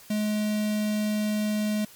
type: tone with notch filter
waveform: square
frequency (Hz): 211.6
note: G#3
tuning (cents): +33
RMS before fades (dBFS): -26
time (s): 0.1-1.85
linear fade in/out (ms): 5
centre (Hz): 1200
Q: 1.2
effects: white hiss -50 dBFS RMS until 1.95 s + MP3 96 kbps